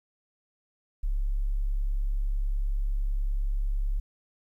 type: tone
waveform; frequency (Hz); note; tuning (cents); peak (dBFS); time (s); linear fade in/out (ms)
sine; 34.65; C#1; 0; -24; 1.03-4; 10
effects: 11-bit